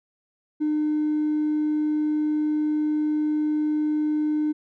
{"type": "tone with hard clipping", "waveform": "sine", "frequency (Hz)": 303.3, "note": "D#4", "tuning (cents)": -44, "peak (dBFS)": -21, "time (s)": [0.6, 4.53], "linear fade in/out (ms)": 20, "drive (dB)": 1, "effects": []}